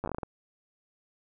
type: slowing click train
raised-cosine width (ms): 1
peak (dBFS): -19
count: 9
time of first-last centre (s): 0.04-0.232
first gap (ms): 9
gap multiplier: 1.27
effects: none